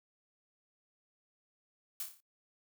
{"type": "noise with echo", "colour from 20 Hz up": "blue", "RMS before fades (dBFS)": -38, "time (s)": [2, 2.03], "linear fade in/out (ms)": 2, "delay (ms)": 29, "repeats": 6, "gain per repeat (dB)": -5, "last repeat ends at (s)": 2.204, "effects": ["noise-tail reverb RT60 0.1 s tail -21 dB re dry"]}